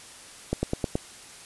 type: slowing click train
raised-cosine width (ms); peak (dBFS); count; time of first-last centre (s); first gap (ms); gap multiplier
2; -11; 5; 0.53-0.955; 100; 1.04
effects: white hiss -46 dBFS RMS until 1.45 s + resampled to 24000 Hz